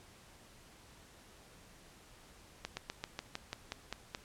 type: slowing click train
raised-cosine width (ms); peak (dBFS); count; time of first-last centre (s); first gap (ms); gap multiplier
0.2; -21; 10; 2.65-4.149; 120; 1.08
effects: pink hiss -59 dBFS RMS until 4.24 s + low-pass 11000 Hz 12 dB/octave